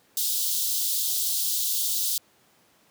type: high-pass noise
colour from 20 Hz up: white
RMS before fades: -26 dBFS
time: 0.17-2.18 s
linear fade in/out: 2 ms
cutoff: 3300 Hz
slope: 48 dB/octave
effects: pink hiss -61 dBFS RMS until 2.9 s + high-pass 150 Hz 12 dB/octave